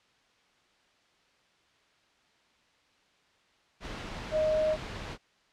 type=tone in noise; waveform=sine; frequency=622.3 Hz; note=D#5; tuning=in tune; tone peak=-24 dBFS; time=4.31-4.77 s; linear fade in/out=50 ms; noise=pink; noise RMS=-39 dBFS; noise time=3.8-5.18 s; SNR=+12 dB; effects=white hiss -66 dBFS RMS until 5.52 s + low-pass 4000 Hz 12 dB/octave